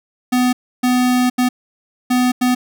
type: tone bursts at uneven times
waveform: square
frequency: 249.8 Hz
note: B3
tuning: 20 cents sharp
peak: -13 dBFS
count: 5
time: 0.32-0.53 / 0.83-1.3 / 1.38-1.49 / 2.1-2.32 / 2.41-2.55 s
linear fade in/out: 10 ms
effects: none